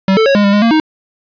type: tone with pitch steps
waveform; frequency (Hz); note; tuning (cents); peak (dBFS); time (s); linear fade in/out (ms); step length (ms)
square; 192.1 / 441.9 / 551 / 205.1 / 200.3 / 206.2 / 230.4 / 312.4; G3 / A4 / C#5 / G#3 / G3 / G#3 / A#3 / D#4; -35 / +7 / -11 / -21 / +38 / -12 / -20 / +7; -8; 0.08-0.8; 2; 90
effects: resampled to 11025 Hz + 7-bit